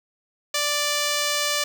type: tone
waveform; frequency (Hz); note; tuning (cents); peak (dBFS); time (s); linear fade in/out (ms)
5% pulse; 587.3; D5; 0; -10; 0.54-1.64; 5
effects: none